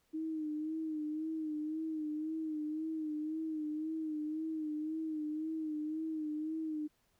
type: tone with vibrato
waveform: sine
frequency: 311.1 Hz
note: D#4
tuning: in tune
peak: -35 dBFS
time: 0.13-6.88 s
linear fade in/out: 20 ms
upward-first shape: sine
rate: 1.9 Hz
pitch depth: 50 cents each way
effects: pink hiss -75 dBFS RMS until 7.19 s